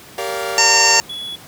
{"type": "chord", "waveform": "sawtooth", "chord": "G minor seventh", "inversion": "none", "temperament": "equal with one note detuned", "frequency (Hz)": [392, 466.2, 573.3, 698.5], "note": ["G4", "Bb4", "D5", "F5"], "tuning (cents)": [0, 0, -42, 0], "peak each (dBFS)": -23, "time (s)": [0.18, 1], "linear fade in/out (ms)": 2}
{"type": "harmonic tone", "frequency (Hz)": 912, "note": "A#5", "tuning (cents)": -38, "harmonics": [1, 2, 3, 5, 6, 7, 8], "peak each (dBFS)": [-18, -18, -18, -18, -18, -18, -18], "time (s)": [0.58, 1], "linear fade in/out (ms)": 0}
{"type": "tone", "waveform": "triangle", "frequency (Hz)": 3386, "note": "G#7", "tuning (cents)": 33, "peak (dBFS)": -24, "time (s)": [1.09, 1.36], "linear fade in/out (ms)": 10}
{"effects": ["pink hiss -40 dBFS RMS until 1.47 s", "high-pass 100 Hz 12 dB/octave"]}